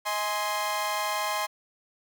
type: chord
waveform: sawtooth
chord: Ab major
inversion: second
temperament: equal with one note detuned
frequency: 633.1 / 830.6 / 1046.5 Hz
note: Eb5 / Ab5 / C6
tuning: +30 / 0 / 0 cents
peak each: -30 / -28 / -26 dBFS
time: 0.05-1.47 s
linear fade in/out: 20 ms
effects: none